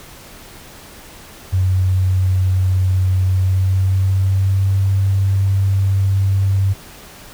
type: tone with pitch glide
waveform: sine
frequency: 93.2 to 97.27 Hz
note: F#2 to G2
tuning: +13 to -13 cents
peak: -12 dBFS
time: 1.52-6.74 s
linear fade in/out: 20 ms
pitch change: +74 cents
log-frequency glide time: 3.23-4.81 s
effects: pink hiss -39 dBFS RMS until 7.33 s